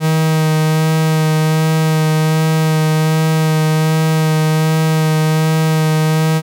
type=tone with vibrato; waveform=45% pulse; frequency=157.4 Hz; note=D#3; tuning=20 cents sharp; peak=-11 dBFS; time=0-6.42 s; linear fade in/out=50 ms; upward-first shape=sine; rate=1.3 Hz; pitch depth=14 cents each way; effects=none